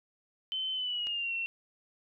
sine tone with pitch glide, 3066 to 2716 Hz, G7 to F7, -39 to -49 cents, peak -31 dBFS, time 0.52-1.46 s, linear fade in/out 0 ms, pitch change -210 cents, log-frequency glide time 0.73-1.34 s
click, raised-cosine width 0.2 ms, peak -28 dBFS, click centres 1.07 s
effects none

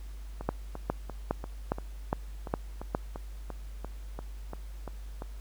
two click trains, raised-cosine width 1 ms, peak -24 / -13 dBFS, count 15 / 7, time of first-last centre 0.41-5.221 / 0.49-2.949 s, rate 2.91 / 2.44 Hz, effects added 50 Hz sine -39 dBFS peak until 5.4 s + pink hiss -58 dBFS RMS until 5.4 s

